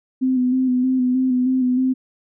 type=tone with vibrato; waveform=sine; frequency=255.1 Hz; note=C4; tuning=44 cents flat; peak=-15 dBFS; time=0.21-1.94 s; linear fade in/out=20 ms; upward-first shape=square; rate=3.2 Hz; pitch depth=28 cents each way; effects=none